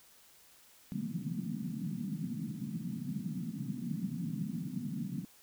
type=band-pass noise; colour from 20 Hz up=white; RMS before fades=-38 dBFS; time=0.92-5.25 s; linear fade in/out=0 ms; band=140 to 240 Hz; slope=48 dB/octave; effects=white hiss -61 dBFS RMS until 5.42 s